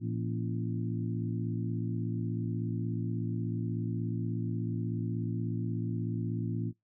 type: harmonic tone with a mistuned harmonic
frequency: 56.5 Hz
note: A1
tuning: 47 cents sharp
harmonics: 2 / 3 / 4 / 5 / 6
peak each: -33 / -37 / -39 / -41 / -43 dBFS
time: 0-6.73 s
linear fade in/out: 50 ms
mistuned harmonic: 4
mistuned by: +91 cents
effects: noise-tail reverb RT60 0.2 s tail -26 dB re dry